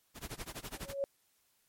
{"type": "noise with tremolo", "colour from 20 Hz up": "pink", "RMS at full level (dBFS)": -41, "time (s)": [0.14, 0.95], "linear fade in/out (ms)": 50, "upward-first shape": "sine", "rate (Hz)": 12, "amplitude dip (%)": 95}
{"type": "tone with exponential growth", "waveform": "sine", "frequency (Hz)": 554.4, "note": "C#5", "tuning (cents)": 0, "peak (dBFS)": -28, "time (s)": [0.71, 1.04], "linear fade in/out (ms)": 0, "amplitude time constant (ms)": 71}
{"effects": ["white hiss -73 dBFS RMS until 1.68 s", "MP3 64 kbps"]}